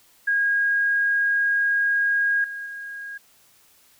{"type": "tone with level steps", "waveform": "sine", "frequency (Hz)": 1634, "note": "G#6", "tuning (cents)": -29, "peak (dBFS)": [-18, -30, -32], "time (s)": [0.27, 3.18], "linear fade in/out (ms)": 10, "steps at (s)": [2.44, 2.66], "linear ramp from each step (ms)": 2, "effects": ["white hiss -57 dBFS RMS until 3.99 s"]}